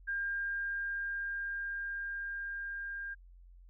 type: tone with level ramp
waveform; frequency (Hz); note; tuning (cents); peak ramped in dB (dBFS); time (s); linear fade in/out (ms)
sine; 1604; G6; +39; -32 to -38; 0.07-3.15; 20
effects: added 44 Hz sine -53 dBFS peak until 3.69 s